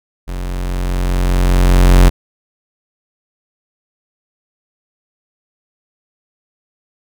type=tone with level ramp; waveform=45% pulse; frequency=45 Hz; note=F#1; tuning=47 cents flat; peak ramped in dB=-21 to -3 dBFS; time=0.27-2.1 s; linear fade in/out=20 ms; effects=none